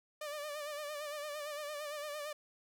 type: tone with vibrato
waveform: sawtooth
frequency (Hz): 593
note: D5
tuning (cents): +17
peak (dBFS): -36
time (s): 0.21-2.33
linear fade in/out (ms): 5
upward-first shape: sine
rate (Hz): 8.8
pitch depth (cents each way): 56
effects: none